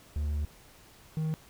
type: tone pair in turn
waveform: triangle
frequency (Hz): 74.2 / 157.22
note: D2 / D#3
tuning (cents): +18 / +18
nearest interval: octave + minor second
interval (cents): 1300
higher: second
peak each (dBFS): -26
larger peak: neither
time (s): 0.16-0.45 / 1.17-1.34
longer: first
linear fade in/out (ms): 0
effects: pink hiss -56 dBFS RMS until 1.49 s